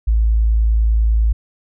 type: tone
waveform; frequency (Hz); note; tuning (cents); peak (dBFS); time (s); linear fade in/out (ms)
sine; 55; A1; 0; -11; 0.07-1.33; 10
effects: none